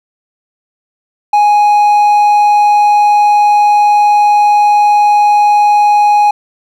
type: tone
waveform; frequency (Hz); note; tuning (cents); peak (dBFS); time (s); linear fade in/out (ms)
triangle; 830.6; G#5; 0; -3; 1.33-6.31; 5
effects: none